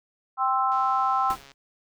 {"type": "chord", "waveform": "sine", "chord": "C major", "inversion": "second", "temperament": "equal", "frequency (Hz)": [784, 1046.5, 1318.5], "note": ["G5", "C6", "E6"], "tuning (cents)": [0, 0, 0], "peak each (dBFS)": -25, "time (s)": [0.37, 1.36], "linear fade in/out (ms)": 50}
{"type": "click train", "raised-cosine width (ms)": 0.2, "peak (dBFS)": -31, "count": 111, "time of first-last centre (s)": [0.72, 1.517], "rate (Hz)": 138}
{"type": "noise with exponential decay", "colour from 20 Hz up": "pink", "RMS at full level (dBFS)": -34, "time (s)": [1.3, 1.54], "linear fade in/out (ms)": 1, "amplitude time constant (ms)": 51}
{"effects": []}